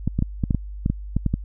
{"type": "clicks", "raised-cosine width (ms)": 5, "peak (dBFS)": -8, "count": 11, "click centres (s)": [0.076, 0.19, 0.224, 0.438, 0.508, 0.547, 0.861, 0.9, 1.166, 1.263, 1.34], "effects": ["added 50 Hz sine -31 dBFS peak until 1.44 s"]}